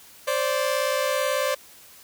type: tone pair together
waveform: sawtooth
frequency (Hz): 524.8 / 583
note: C5 / D5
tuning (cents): +5 / -13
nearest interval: major second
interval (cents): 182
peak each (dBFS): -21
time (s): 0.27-1.55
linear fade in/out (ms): 10
effects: white hiss -49 dBFS RMS until 2.03 s